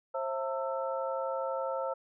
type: tone cluster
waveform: sine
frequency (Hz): 533 / 665 / 905 / 1325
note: C5 / E5 / A5 / E6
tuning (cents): +32 / +15 / +48 / +9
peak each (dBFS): -33 / -39 / -38 / -39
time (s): 0.14-1.94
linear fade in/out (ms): 10
effects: none